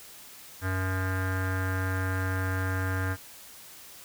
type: tone with low-pass filter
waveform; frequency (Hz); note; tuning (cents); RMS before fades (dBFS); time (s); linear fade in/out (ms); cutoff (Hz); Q
square; 94; F#2; +28; -29; 0.61-3.17; 50; 1600; 6.2
effects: white hiss -48 dBFS RMS until 4.04 s